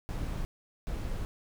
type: noise bursts at uneven times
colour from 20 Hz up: brown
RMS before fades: -34 dBFS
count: 2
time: 0.09-0.45 / 0.87-1.25 s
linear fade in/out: 0 ms
effects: none